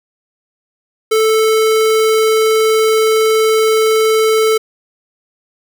square tone, 439.3 Hz, A4, 3 cents flat, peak -10 dBFS, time 1.11-4.58 s, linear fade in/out 10 ms, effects none

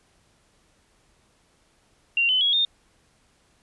sine tone with pitch steps, 2765 / 3033 / 3326 / 3648 Hz, F7 / F#7 / G#7 / A#7, -18 / +42 / +2 / -38 cents, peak -18 dBFS, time 2.17-2.65 s, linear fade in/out 2 ms, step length 120 ms, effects pink hiss -63 dBFS RMS until 3.62 s + resampled to 24000 Hz

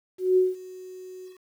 sine tone with ADSR envelope, 370 Hz, F#4, in tune, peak -15 dBFS, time 0.18-1.39 s, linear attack 190 ms, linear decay 180 ms, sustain -23 dB, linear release 140 ms, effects 9-bit

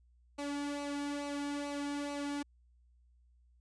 sawtooth tone with flanger, 287 Hz, D4, 40 cents flat, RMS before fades -38 dBFS, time 0.38-2.43 s, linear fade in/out 10 ms, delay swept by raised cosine 0.58 to 1.98 ms, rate 2.3 Hz, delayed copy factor -0.6, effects added 60 Hz sine -63 dBFS peak until 3.6 s + resampled to 22050 Hz

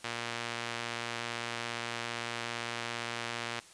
sawtooth tone with band-pass filter, 117.6 Hz, A#2, 16 cents sharp, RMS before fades -38 dBFS, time 0.04-3.6 s, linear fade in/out 5 ms, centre 2600 Hz, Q 0.74, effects white hiss -55 dBFS RMS until 3.73 s + resampled to 22050 Hz

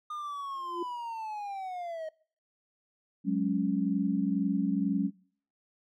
triangle linear sweep, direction down, 1221 to 622.3 Hz, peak -33 dBFS, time 0.1-2.09 s, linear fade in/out 5 ms
sine tone with exponential growth, 349.2 Hz, F4, in tune, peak -29 dBFS, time 0.54-0.83 s, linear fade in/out 5 ms, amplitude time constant 63 ms
sine chord, F# suspended second, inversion none, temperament equal with one note detuned, 185 / 207.1 / 277.2 Hz, F#3 / G#3 / C#4, 0 / -5 / 0 cents, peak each -30 dBFS, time 3.24-5.11 s, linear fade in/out 50 ms
effects noise-tail reverb RT60 0.5 s tail -23 dB re dry

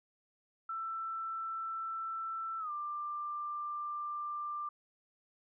sine tone with pitch glide, 1332 to 1186.7 Hz, E6 to D6, +18 to +18 cents, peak -36 dBFS, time 0.69-4.69 s, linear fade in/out 5 ms, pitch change -200 cents, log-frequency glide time 2.59-2.71 s, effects none

